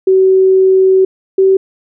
sine tone pair in turn, 378.9 / 383.3 Hz, F#4 / G4, +41 / -39 cents, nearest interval unison, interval 20 cents, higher second, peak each -5 dBFS, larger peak neither, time 0.07-1.05 / 1.38-1.57 s, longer first, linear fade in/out 5 ms, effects none

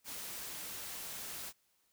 white noise, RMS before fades -44 dBFS, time 0.04-1.53 s, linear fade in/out 50 ms, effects white hiss -75 dBFS RMS until 1.92 s

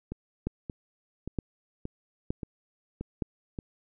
two click trains, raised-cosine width 3 ms, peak -22 / -16 dBFS, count 7 / 4, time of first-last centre 0.12-3.588 / 0.47-3.222 s, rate 1.73 / 1.09 Hz, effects none

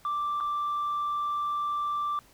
sine tone with dropouts, 1174.7 Hz, D6, in tune, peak -25 dBFS, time 0.05-2.19 s, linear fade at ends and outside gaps 1 ms, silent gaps 0.403-0.408 s, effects tanh soft clip ceiling -25 dBFS + pink hiss -58 dBFS RMS until 2.33 s

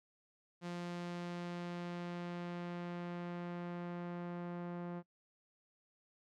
sawtooth tone with low-pass filter sweep, 174.61 Hz, F3, in tune, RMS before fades -43 dBFS, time 0.61-5.03 s, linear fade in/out 50 ms, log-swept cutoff 6200 to 1300 Hz, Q 0.7, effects noise-tail reverb RT60 0.1 s tail -25 dB re dry

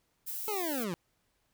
violet noise, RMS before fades -38 dBFS, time 0.26-0.85 s, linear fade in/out 20 ms
25% pulse linear sweep, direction down, 440 to 160.4 Hz, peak -29 dBFS, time 0.48-0.94 s, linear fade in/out 0 ms
effects pink hiss -75 dBFS RMS until 1.53 s

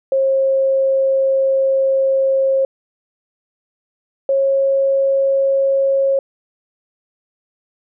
sine tone pair in turn, 537 / 544.5 Hz, C5 / C#5, +45 / -31 cents, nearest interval unison, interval 24 cents, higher second, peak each -12 dBFS, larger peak neither, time 0.12-2.65 / 4.29-6.19 s, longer first, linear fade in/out 2 ms, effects none

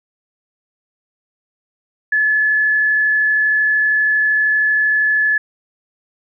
sine tone with frequency modulation, 1719 Hz, A6, 41 cents flat, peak -12 dBFS, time 2.12-5.38 s, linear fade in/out 5 ms, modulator 32.8 Hz, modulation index 0.42, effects none

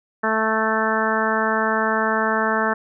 harmonic tone, 220 Hz, A3, in tune, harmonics 1 / 2 / 3 / 4 / 5 / 6 / 7 / 8, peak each -26 / -26 / -26 / -26 / -26 / -26 / -26 / -26 dBFS, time 0.23-2.74 s, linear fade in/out 10 ms, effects none

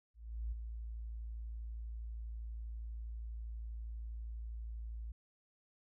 sine tone with ADSR envelope, 56.2 Hz, A1, 37 cents sharp, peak -35 dBFS, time 0.14-5.12 s, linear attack 380 ms, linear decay 13 ms, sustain -6 dB, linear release 5 ms, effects none

